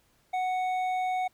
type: tone with hard clipping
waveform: sine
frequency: 740 Hz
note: F#5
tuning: in tune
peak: -28 dBFS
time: 0.33-1.28 s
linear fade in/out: 10 ms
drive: 7 dB
effects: pink hiss -67 dBFS RMS until 1.33 s